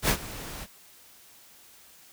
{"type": "noise with ADSR envelope", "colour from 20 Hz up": "pink", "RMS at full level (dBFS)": -21, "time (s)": [0.02, 0.67], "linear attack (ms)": 72, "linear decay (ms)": 74, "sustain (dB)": -18, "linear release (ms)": 41, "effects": ["white hiss -54 dBFS RMS until 2.12 s"]}